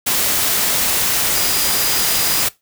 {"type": "tone in noise", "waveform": "sine", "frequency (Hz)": 4907, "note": "D#8", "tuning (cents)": -25, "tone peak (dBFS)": -25, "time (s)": [1.35, 2.43], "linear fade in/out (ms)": 10, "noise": "white", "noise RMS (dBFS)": -17, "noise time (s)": [0.06, 2.49], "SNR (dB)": -11, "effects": ["noise-tail reverb RT60 0.2 s tail -20 dB re dry"]}